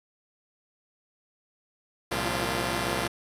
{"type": "tone cluster", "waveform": "5% pulse", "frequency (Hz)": [65.9, 115.9, 176.9, 341.2], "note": ["C2", "A#2", "F3", "F4"], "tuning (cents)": [13, -10, 23, -40], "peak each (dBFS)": -21, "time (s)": [2.11, 3.08], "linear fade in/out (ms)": 10, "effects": ["resampled to 32000 Hz", "9-bit"]}